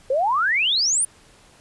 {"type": "exponential sweep", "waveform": "sine", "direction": "up", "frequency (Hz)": [501, 9950], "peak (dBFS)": -17, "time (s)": [0.1, 1.05], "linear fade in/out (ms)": 5, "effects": ["pink hiss -52 dBFS RMS until 1.6 s", "resampled to 24000 Hz"]}